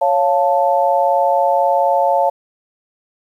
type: chord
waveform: sine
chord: Db augmented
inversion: none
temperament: equal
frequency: 554.4 / 698.5 / 880 Hz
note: Db5 / F5 / A5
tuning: 0 / 0 / 0 cents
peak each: -16 dBFS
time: 0.01-2.3 s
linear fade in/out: 10 ms
effects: 8-bit